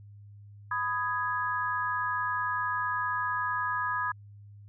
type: chord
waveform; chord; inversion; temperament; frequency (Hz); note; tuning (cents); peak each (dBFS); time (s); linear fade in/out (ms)
sine; G# minor; first; just; 996.7 / 1245.9 / 1661.2; B5 / D#6 / G#6; +16 / +2 / 0; -32; 0.71-4.12; 5
effects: added 102 Hz sine -47 dBFS peak until 4.68 s